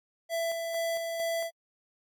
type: tone with tremolo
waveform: square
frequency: 666 Hz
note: E5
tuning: 18 cents sharp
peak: -29 dBFS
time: 0.29-1.51 s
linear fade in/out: 50 ms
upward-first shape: square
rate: 2.2 Hz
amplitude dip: 35%
effects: AAC 64 kbps